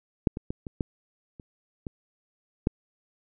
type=clicks; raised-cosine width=3 ms; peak=-7 / -20 / -18 / -23 / -14 / -30 / -21 / -9 dBFS; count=8; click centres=0.272 / 0.371 / 0.505 / 0.668 / 0.808 / 1.398 / 1.868 / 2.671 s; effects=none